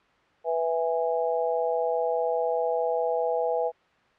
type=harmonic tone; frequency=164.81 Hz; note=E3; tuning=in tune; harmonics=3 / 4 / 5; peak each=-26 / -28 / -30 dBFS; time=0.44-3.72 s; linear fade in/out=50 ms; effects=white hiss -61 dBFS RMS until 4.18 s + low-pass 2000 Hz 12 dB/octave